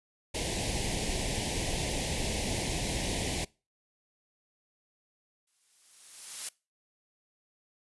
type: band-stop noise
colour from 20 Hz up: pink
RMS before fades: -32 dBFS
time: 0.34-3.45 s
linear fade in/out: 10 ms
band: 890 to 1900 Hz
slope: 48 dB/octave
type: noise with exponential growth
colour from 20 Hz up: blue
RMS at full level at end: -32 dBFS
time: 5.47-6.49 s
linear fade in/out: 5 ms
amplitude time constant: 220 ms
effects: noise-tail reverb RT60 0.3 s tail -23 dB re dry + resampled to 24000 Hz